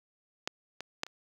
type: clicks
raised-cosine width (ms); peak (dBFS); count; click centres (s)
0.2; -14 / -21 / -13 / -29; 4; 0.475 / 0.806 / 1.034 / 1.066
effects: high-pass 200 Hz 12 dB/octave + 8-bit